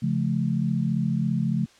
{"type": "chord", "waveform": "sine", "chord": "Db augmented", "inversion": "none", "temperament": "just", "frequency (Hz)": [138.59, 173.24, 216.5], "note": ["Db3", "F3", "A3"], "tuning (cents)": [0, -14, -28], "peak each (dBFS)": -26, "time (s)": [0.02, 1.66], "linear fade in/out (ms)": 10, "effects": ["white hiss -55 dBFS RMS until 1.79 s", "low-pass 6000 Hz 12 dB/octave"]}